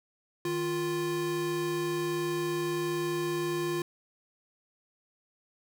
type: tone pair together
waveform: square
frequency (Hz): 155.56 / 349.2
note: D#3 / F4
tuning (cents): 0 / 0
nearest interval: octave + major second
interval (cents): 1400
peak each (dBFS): -38 / -30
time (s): 0.45-3.82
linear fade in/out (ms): 2
effects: none